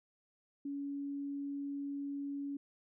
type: tone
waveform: sine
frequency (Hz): 281.8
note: C#4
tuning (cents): +29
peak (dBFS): -37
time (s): 0.65-2.57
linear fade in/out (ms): 5
effects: none